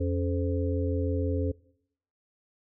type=harmonic tone with a mistuned harmonic; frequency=86 Hz; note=F2; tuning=26 cents flat; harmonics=1 / 3 / 5 / 6; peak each=-27 / -32 / -34 / -35 dBFS; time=0-1.52 s; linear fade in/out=10 ms; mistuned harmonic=3; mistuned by=+120 cents; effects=noise-tail reverb RT60 0.7 s tail -22 dB re dry